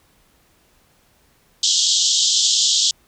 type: band-pass noise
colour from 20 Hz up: pink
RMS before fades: -17 dBFS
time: 1.63-2.91 s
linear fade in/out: 2 ms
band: 3100 to 7600 Hz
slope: 96 dB/octave
effects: pink hiss -58 dBFS RMS until 3.07 s